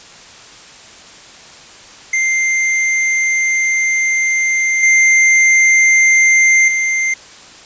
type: tone with level steps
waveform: square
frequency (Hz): 2093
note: C7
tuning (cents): 0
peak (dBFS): -13 / -8 / -14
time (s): 2.13-7.14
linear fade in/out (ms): 5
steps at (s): 4.83 / 6.68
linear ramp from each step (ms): 2
effects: white hiss -38 dBFS RMS until 7.65 s + resampled to 16000 Hz